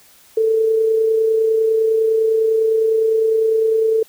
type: tone with amplitude modulation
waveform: sine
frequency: 443.9 Hz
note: A4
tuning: 15 cents sharp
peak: -11 dBFS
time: 0.37-4.03 s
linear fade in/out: 5 ms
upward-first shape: sine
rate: 29.9 Hz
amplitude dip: 35%
effects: white hiss -49 dBFS RMS until 4.08 s